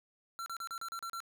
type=tone bursts; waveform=square; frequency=1357 Hz; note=E6; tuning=50 cents sharp; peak=-39 dBFS; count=8; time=0.39-1.203 s; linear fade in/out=0 ms; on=71 ms; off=35 ms; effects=none